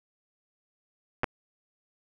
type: clicks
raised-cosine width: 0.5 ms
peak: -11 dBFS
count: 2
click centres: 1.234 / 1.242 s
effects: none